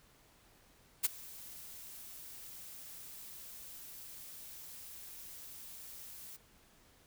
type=noise with ADSR envelope; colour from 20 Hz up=blue; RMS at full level=-27 dBFS; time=1.03-6.37 s; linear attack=22 ms; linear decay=18 ms; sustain=-23 dB; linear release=13 ms; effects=pink hiss -65 dBFS RMS until 7.06 s